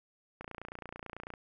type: click train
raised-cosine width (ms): 0.5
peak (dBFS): -27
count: 28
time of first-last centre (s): 0.41-1.338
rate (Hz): 29.1
effects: none